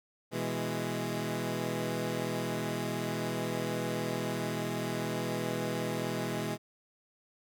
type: chord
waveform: 15% pulse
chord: E major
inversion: second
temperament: equal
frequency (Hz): 123.47 / 164.81 / 207.7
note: B2 / E3 / G#3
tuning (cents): 0 / 0 / 0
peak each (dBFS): -30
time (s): 0.31-6.58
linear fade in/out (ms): 50
effects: none